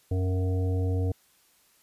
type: harmonic tone with a mistuned harmonic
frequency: 92.5 Hz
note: F#2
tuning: in tune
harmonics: 1 / 3 / 5 / 7 / 8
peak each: -24 / -35 / -35 / -44 / -48 dBFS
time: 0.11-1.12 s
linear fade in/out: 5 ms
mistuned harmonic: 7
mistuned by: +29 cents
effects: white hiss -63 dBFS RMS until 1.82 s + resampled to 32000 Hz